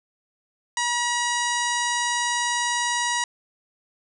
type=harmonic tone; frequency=960 Hz; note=B5; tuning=49 cents flat; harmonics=1 / 2 / 3 / 4 / 5 / 6 / 7 / 8 / 9 / 10; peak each=-26 / -27 / -33 / -32 / -36 / -32 / -33 / -37 / -39 / -40 dBFS; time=0.77-3.24 s; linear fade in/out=2 ms; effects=none